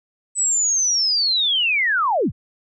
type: linear sweep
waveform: sine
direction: down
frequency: 8060 to 41.2 Hz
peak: -16 dBFS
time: 0.35-2.32 s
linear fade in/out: 50 ms
effects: none